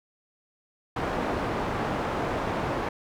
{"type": "low-pass noise", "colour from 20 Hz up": "white", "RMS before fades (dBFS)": -29, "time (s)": [0.96, 2.89], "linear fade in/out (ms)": 5, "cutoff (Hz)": 910, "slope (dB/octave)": 12, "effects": []}